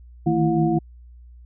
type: tone cluster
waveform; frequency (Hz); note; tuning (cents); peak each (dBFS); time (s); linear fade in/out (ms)
sine; 153.4 / 159 / 223.6 / 333.8 / 719; D#3 / D#3 / A3 / E4 / F#5; -24 / +38 / +28 / +22 / -50; -27 / -22 / -25 / -20 / -26; 0.26-0.79; 10
effects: added 60 Hz sine -42 dBFS peak until 1.45 s